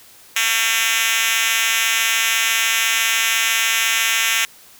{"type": "tone with high-pass filter", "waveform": "5% pulse", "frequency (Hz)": 226, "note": "A3", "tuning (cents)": 47, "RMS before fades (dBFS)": -18, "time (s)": [0.36, 4.45], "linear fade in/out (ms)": 2, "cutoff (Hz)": 2500, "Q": 1, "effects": ["white hiss -46 dBFS RMS until 4.79 s"]}